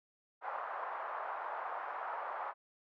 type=band-pass noise; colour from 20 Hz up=white; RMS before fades=-41 dBFS; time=0.41-2.54 s; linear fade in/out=50 ms; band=660 to 1200 Hz; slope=24 dB/octave; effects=none